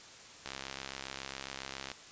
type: click train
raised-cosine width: 0.2 ms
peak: -22 dBFS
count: 99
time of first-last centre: 0.46-1.916 s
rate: 67.3 Hz
effects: white hiss -52 dBFS RMS until 2.11 s + resampled to 16000 Hz